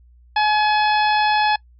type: harmonic tone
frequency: 848 Hz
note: G#5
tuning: 36 cents sharp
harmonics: 1 / 2 / 3 / 4 / 5 / 6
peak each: -16 / -22 / -26 / -28 / -30 / -32 dBFS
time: 0.36-1.56 s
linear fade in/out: 5 ms
effects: noise-tail reverb RT60 0.1 s tail -24 dB re dry + added 60 Hz sine -47 dBFS peak until 1.79 s